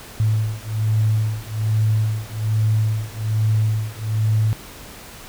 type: beating tone pair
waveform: sine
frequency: 108.1 / 109.3 Hz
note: A2 / A2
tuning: -30 / -11 cents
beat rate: 1.2 Hz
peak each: -20 dBFS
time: 0.2-4.53 s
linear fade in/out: 0 ms
effects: pink hiss -39 dBFS RMS until 5.28 s